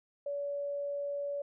sine tone, 570 Hz, C#5, 48 cents sharp, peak -33 dBFS, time 0.26-1.42 s, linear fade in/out 5 ms, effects none

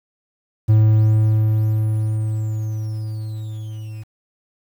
triangle tone with level ramp, 108.6 Hz, A2, 22 cents flat, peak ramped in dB -7 to -27 dBFS, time 0.68-4.04 s, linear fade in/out 20 ms, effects 8-bit

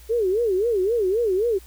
sine tone with vibrato, 419.3 Hz, G#4, 17 cents sharp, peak -18 dBFS, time 0.09-1.59 s, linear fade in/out 20 ms, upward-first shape sine, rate 3.8 Hz, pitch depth 240 cents each way, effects added 60 Hz sine -44 dBFS peak until 1.66 s + white hiss -51 dBFS RMS until 1.66 s

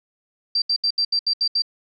sine tone bursts, 4699 Hz, D8, in tune, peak -17 dBFS, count 8, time 0.55-1.621 s, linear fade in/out 5 ms, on 70 ms, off 73 ms, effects none

